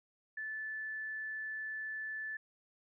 sine tone, 1746 Hz, A6, 14 cents flat, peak -38 dBFS, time 0.37-2.37 s, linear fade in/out 5 ms, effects none

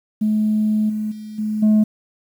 sine tone with level steps, 214.2 Hz, A3, 46 cents flat, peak -14 / -20 / -30 / -19 / -8 dBFS, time 0.21-1.84 s, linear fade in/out 10 ms, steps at 0.89 / 1.11 / 1.38 / 1.62 s, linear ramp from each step 10 ms, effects tanh soft clip ceiling -10 dBFS + 8-bit

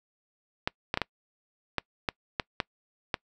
clicks, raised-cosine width 0.3 ms, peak -10 dBFS, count 9, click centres 0.675 / 0.941 / 0.974 / 1.017 / 1.783 / 2.088 / 2.398 / 2.602 / 3.142 s, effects noise-tail reverb RT60 0.1 s tail -26 dB re dry

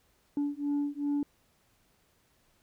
sine beating tone pair, 286.8 / 289.4 Hz, D4 / D4, -41 / -25 cents, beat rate 2.6 Hz, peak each -30 / -30 dBFS, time 0.37-1.23 s, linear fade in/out 2 ms, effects tanh soft clip ceiling -25 dBFS + pink hiss -69 dBFS RMS until 2.62 s

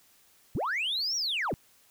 sine linear two-way sweep, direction up then down, 65.4 to 5790 to 65.4 Hz, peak -26 dBFS, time 0.55-1.54 s, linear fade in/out 0 ms, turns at 1.16 s, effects tanh soft clip ceiling -25 dBFS + white hiss -62 dBFS RMS until 1.9 s

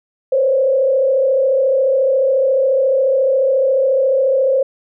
sine tone with frequency modulation, 533 Hz, C5, 32 cents sharp, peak -11 dBFS, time 0.32-4.63 s, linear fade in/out 5 ms, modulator 34.2 Hz, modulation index 0.79, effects none

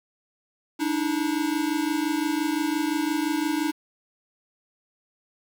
square tone pair together, 293.7 / 319.5 Hz, D4 / D#4, 0 / +46 cents, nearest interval minor second, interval 146 cents, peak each -27 dBFS, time 0.79-3.72 s, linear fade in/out 20 ms, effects 8-bit

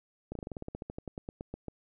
slowing click train, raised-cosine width 2 ms, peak -25 dBFS, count 19, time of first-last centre 0.32-1.683 s, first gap 33 ms, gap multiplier 1.09, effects none

